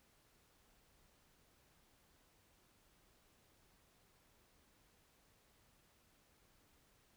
silence, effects pink hiss -72 dBFS RMS until 7.16 s

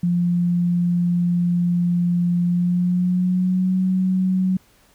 sine tone with pitch glide, 174.8 to 186.27 Hz, F3 to F#3, +2 to +12 cents, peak -16 dBFS, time 0.03-4.57 s, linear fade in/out 5 ms, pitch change +110 cents, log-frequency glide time 2.44-3.77 s, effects pink hiss -56 dBFS RMS until 4.94 s

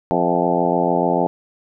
harmonic tone with a mistuned harmonic, 86.8 Hz, F2, 10 cents flat, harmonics 2 / 3 / 4 / 5 / 6 / 7 / 8 / 9 / 10, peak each -24 / -24 / -24 / -24 / -24 / -24 / -24 / -24 / -24 dBFS, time 0.11-1.27 s, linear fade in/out 0 ms, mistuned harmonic 7, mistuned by +46 cents, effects none

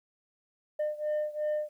sine beating tone pair, 603 / 605.8 Hz, D5 / D#5, +46 / -46 cents, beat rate 2.8 Hz, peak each -29 / -31 dBFS, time 0.79-1.69 s, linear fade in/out 10 ms, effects tanh soft clip ceiling -26 dBFS + 11-bit

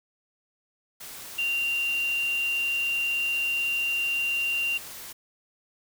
sine tone in noise, 2773 Hz, F7, 13 cents flat, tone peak -24 dBFS, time 1.38-4.78 s, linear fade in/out 10 ms, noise white, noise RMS -41 dBFS, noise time 1-5.13 s, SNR +14 dB, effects none

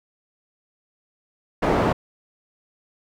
white low-pass noise, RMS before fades -20 dBFS, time 1.62-1.93 s, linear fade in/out 10 ms, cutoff 770 Hz, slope 12 dB/octave, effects none

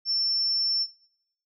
sine tone, 5390 Hz, E8, 38 cents sharp, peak -23 dBFS, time 0.05-0.87 s, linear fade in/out 50 ms, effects noise-tail reverb RT60 0.8 s tail -21 dB re dry

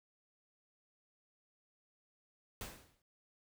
pink noise with exponential decay, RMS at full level -42 dBFS, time 2.61-3.02 s, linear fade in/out 1 ms, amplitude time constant 88 ms, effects none

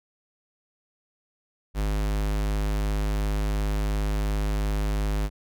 square tone, 51.4 Hz, G#1, 17 cents flat, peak -24 dBFS, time 1.74-5.3 s, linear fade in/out 50 ms, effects none

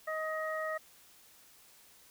harmonic tone, 629 Hz, D#5, 19 cents sharp, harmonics 1 / 2 / 3, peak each -36 / -39 / -39 dBFS, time 0.07-0.78 s, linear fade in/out 10 ms, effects white hiss -60 dBFS RMS until 2.1 s

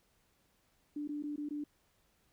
sine tone with dropouts, 294.5 Hz, D4, 5 cents sharp, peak -36 dBFS, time 0.96-1.64 s, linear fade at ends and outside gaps 5 ms, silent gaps 1.076-1.09 / 1.226-1.236 / 1.361-1.378 / 1.489-1.507 s, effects pink hiss -73 dBFS RMS until 2.32 s

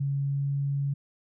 sine tone with pitch glide, 139.4 to 140.21 Hz, C#3 to C#3, +10 to +20 cents, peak -25 dBFS, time 0-0.94 s, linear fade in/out 10 ms, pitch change +10 cents, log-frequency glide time 0.18-0.52 s, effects none

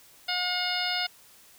harmonic tone, 720 Hz, F#5, 47 cents flat, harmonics 1 / 2 / 3 / 4 / 5 / 6 / 7, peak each -34 / -34 / -34 / -34 / -34 / -34 / -34 dBFS, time 0.28-1.07 s, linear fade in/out 10 ms, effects white hiss -55 dBFS RMS until 1.58 s

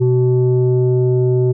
sine tone pair together, 125.5 / 376.1 Hz, B2 / F#4, +28 / +28 cents, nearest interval octave + perfect fifth, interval 1900 cents, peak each -11 / -13 dBFS, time 0-1.53 s, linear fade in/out 20 ms, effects tanh soft clip ceiling -7 dBFS

